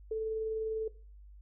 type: tone with tremolo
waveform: sine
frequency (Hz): 440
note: A4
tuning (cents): 0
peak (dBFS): -30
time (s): 0.11-0.88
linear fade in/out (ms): 5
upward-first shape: sine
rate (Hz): 20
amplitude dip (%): 25
effects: noise-tail reverb RT60 0.4 s tail -19 dB re dry + added 50 Hz sine -50 dBFS peak until 1.41 s